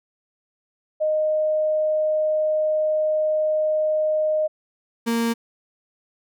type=tone pair in turn; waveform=sine / 35% pulse; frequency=618 / 231.5 Hz; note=D#5 / A#3; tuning=-12 / -12 cents; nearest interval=octave + perfect fourth; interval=1700 cents; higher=first; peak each=-18 dBFS; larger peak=neither; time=1-4.48 / 5.06-5.34 s; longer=first; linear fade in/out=20 ms; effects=none